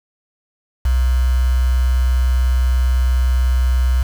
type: tone with quantisation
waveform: sine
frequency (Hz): 63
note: B1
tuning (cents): +35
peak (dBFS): -12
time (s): 0.85-4.03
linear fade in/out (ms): 5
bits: 5
effects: none